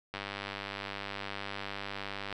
click train, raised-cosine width 0.3 ms, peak -21 dBFS, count 219, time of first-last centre 0.14-2.327 s, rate 99.7 Hz, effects none

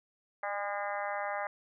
harmonic tone with a mistuned harmonic, 203.3 Hz, G#3, 37 cents flat, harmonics 3 / 4 / 5 / 6 / 7 / 8 / 9 / 10, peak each -38 / -37 / -44 / -41 / -46 / -43 / -45 / -44 dBFS, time 0.43-1.47 s, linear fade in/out 2 ms, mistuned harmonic 3, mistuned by -18 cents, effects none

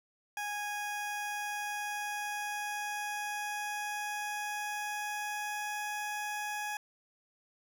20% pulse tone with pitch glide, 827 to 836.1 Hz, G#5 to G#5, -8 to +11 cents, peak -30 dBFS, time 0.37-6.77 s, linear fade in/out 2 ms, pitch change +19 cents, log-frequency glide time 0.7-5.89 s, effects none

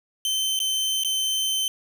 sawtooth tone with dropouts, 3086 Hz, G7, 28 cents flat, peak -19 dBFS, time 0.25-1.68 s, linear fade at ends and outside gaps 1 ms, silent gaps 0.591-0.601 / 1.036-1.047 s, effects none

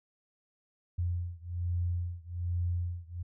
sine beating tone pair, 87 / 88.2 Hz, F2 / F2, -6 / +18 cents, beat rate 1.2 Hz, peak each -33 / -34 dBFS, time 0.98-3.23 s, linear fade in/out 10 ms, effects none

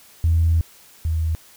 sine tone pair in turn, 82.41 / 80.39 Hz, E2 / E2, 0 / -43 cents, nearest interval unison, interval 43 cents, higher first, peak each -13 / -18 dBFS, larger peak first, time 0.24-0.61 / 1.05-1.35 s, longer first, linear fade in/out 0 ms, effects tanh soft clip ceiling -9 dBFS + white hiss -49 dBFS RMS until 1.56 s

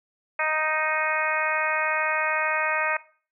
harmonic tone, 311.1 Hz, D#4, in tune, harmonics 2 / 3 / 4 / 5 / 6 / 7 / 8, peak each -30 / -30 / -30 / -30 / -30 / -30 / -30 dBFS, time 0.39-2.97 s, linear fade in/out 5 ms, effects noise-tail reverb RT60 0.4 s tail -18 dB re dry

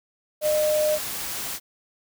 sine tone in noise, 609 Hz, D#5, 37 cents flat, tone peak -19 dBFS, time 0.41-0.99 s, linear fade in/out 50 ms, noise white, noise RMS -31 dBFS, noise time 0.41-1.6 s, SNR +9 dB, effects none

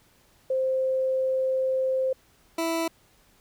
sine / 20% pulse tone pair in turn, 523.3 / 329.7 Hz, C5 / E4, 0 / 0 cents, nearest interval minor sixth, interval 800 cents, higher first, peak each -22 / -20 dBFS, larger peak second, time 0.5-2.13 / 2.58-2.88 s, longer first, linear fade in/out 5 ms, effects pink hiss -61 dBFS RMS until 3.4 s

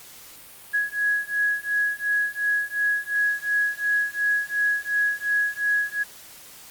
sine beating tone pair, 1668 / 1670.8 Hz, G#6 / G#6, +7 / +10 cents, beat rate 2.8 Hz, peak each -24 dBFS, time 0.73-6.04 s, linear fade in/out 20 ms, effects white hiss -45 dBFS RMS until 6.7 s + Opus 48 kbps

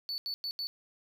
triangle tone bursts at uneven times, 4472 Hz, C#8, 14 cents sharp, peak -32 dBFS, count 4, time 0.09-0.18 / 0.26-0.34 / 0.44-0.51 / 0.59-0.67 s, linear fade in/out 0 ms, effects none

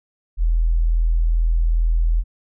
sine tone, 41.2 Hz, E1, in tune, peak -14 dBFS, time 0.37-2.24 s, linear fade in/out 50 ms, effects none

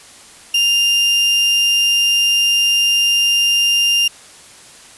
35% pulse tone, 2800 Hz, F7, 4 cents sharp, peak -10 dBFS, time 0.54-4.08 s, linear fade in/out 5 ms, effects white hiss -41 dBFS RMS until 4.97 s + resampled to 24000 Hz

